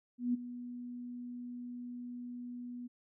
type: tone with ADSR envelope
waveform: sine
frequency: 244.2 Hz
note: B3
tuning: 19 cents flat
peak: -27 dBFS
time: 0.18-2.88 s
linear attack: 160 ms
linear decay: 16 ms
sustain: -14 dB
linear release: 19 ms
effects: none